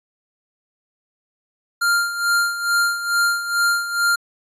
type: tone with tremolo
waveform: square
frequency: 1396.9 Hz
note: F6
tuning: in tune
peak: -15 dBFS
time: 1.81-4.16 s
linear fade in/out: 10 ms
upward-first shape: sine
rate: 2.3 Hz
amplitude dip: 70%
effects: resampled to 32000 Hz